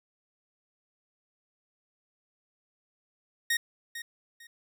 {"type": "tone with echo", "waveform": "sawtooth", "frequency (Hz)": 1864.7, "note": "A#6", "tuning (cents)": 0, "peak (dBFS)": -21, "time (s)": [3.5, 3.57], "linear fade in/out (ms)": 5, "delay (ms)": 450, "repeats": 2, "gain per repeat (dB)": -12, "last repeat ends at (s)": 4.47, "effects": []}